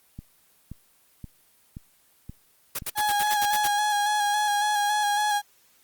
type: click train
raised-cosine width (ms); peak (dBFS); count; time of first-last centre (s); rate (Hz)
5; -25; 6; 0.19-2.822; 1.9
type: noise bursts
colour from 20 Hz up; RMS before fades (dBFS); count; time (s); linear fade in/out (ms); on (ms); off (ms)
white; -29; 9; 2.75-3.677; 5; 39; 72
type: tone with vibrato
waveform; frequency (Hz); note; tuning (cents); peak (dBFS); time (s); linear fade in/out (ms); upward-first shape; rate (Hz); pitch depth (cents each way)
35% pulse; 831; G#5; +1; -20; 2.95-5.42; 50; square; 3.6; 21
effects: white hiss -61 dBFS RMS until 5.83 s + Opus 24 kbps